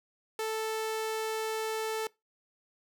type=tone; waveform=sawtooth; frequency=440 Hz; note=A4; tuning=in tune; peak=-27 dBFS; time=0.39-2.07 s; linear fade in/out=2 ms; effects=noise-tail reverb RT60 0.2 s tail -22 dB re dry